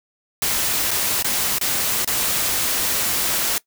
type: noise with dropouts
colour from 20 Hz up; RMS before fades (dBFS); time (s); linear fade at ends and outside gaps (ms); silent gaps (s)
white; -21; 0.42-3.58; 1; 0.908-0.913 / 1.225-1.245 / 1.584-1.612 / 2.047-2.075
effects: noise-tail reverb RT60 0.1 s tail -20 dB re dry